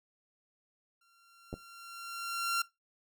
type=tone with exponential growth; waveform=sawtooth; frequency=1374 Hz; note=F6; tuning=29 cents flat; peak=-24 dBFS; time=1.01-2.62 s; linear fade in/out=5 ms; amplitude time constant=350 ms
type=clicks; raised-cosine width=2 ms; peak=-26 dBFS; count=2; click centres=1.529 / 1.54 s
effects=noise-tail reverb RT60 0.2 s tail -19 dB re dry